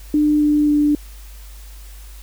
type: tone with pitch steps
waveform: sine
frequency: 299.2 / 297.1 / 295.1 Hz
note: D4 / D4 / D4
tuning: +32 / +20 / +8 cents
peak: -12 dBFS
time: 0.14-0.95 s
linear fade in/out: 2 ms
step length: 270 ms
effects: added 50 Hz sine -35 dBFS peak until 2.22 s + white hiss -46 dBFS RMS until 2.22 s